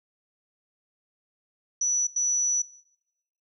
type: tone bursts at uneven times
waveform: sine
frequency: 5920 Hz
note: F#8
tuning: in tune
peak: -22 dBFS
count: 2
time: 1.81-2.07 / 2.16-2.62 s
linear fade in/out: 5 ms
effects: noise-tail reverb RT60 0.9 s tail -22 dB re dry